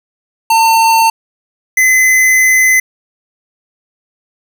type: tone pair in turn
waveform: square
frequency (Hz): 902 / 2035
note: A5 / C7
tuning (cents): +43 / -49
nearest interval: octave + major second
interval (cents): 1408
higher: second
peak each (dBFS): -7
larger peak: neither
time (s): 0.5-1.1 / 1.77-2.8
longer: second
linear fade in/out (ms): 5
effects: none